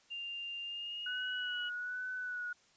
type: tone with pitch glide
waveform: sine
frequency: 2794 to 2926 Hz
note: F7 to F#7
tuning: 0 to -20 cents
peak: -39 dBFS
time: 0.1-1.7 s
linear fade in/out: 20 ms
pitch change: +80 cents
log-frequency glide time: 0.62-1.36 s
type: tone with vibrato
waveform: sine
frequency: 1480 Hz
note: F#6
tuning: in tune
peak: -37 dBFS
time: 1.06-2.53 s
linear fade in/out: 5 ms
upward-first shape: sine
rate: 1.2 Hz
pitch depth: 31 cents each way
effects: white hiss -67 dBFS RMS until 2.76 s + resampled to 16000 Hz